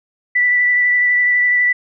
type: tone with vibrato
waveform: sine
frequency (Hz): 1971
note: B6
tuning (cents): -4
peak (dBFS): -11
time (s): 0.35-1.73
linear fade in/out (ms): 10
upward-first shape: sine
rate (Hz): 12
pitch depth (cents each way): 12
effects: none